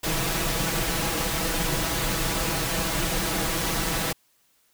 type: noise with comb filter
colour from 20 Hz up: pink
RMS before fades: -26 dBFS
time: 0.03-4.13 s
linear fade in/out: 10 ms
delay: 6.1 ms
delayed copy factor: +0.75
effects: white hiss -65 dBFS RMS until 4.73 s